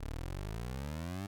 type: exponential sweep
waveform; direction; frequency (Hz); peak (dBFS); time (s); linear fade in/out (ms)
20% pulse; up; 34.78 to 101.8; -33; 0-1.27; 10
effects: none